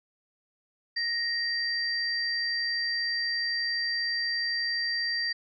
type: tone pair together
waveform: sine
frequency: 1871 / 4708 Hz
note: A#6 / D8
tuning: +6 / +3 cents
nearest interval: octave + major third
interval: 1597 cents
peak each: -30 / -29 dBFS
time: 0.96-5.33 s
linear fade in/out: 10 ms
effects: none